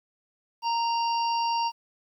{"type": "harmonic tone", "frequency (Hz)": 929, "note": "A#5", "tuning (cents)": -6, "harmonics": [1, 3, 5, 6], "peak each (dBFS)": [-24, -36, -36, -39], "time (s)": [0.62, 1.72], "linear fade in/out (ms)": 50, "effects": ["10-bit"]}